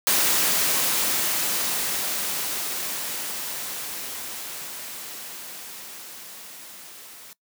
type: noise with level ramp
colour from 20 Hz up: white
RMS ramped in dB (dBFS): -20 to -44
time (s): 0.07-7.33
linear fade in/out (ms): 0
effects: noise-tail reverb RT60 0.1 s tail -21 dB re dry + high-pass 150 Hz 12 dB/octave